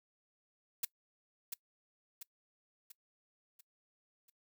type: noise with echo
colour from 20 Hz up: blue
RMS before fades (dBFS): -34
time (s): 0.83-0.85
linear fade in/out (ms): 5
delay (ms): 690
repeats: 5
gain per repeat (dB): -6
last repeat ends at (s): 4.3
effects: noise-tail reverb RT60 0.1 s tail -22 dB re dry